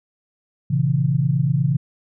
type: chord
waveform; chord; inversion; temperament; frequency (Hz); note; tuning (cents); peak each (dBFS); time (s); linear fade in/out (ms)
sine; A# diminished; none; equal with one note detuned; 116.54 / 136.45 / 164.81; A#2 / C#3 / E3; 0 / -27 / 0; -24 / -18 / -21; 0.7-1.77; 10
effects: none